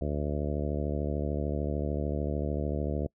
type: harmonic tone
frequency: 73.42 Hz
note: D2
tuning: in tune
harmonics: 1 / 2 / 3 / 4 / 5 / 6 / 7 / 8 / 9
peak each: -32 / -35 / -37 / -38 / -39 / -40 / -40 / -41 / -42 dBFS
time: 0.01-3.07 s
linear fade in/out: 5 ms
effects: noise-tail reverb RT60 0.1 s tail -26 dB re dry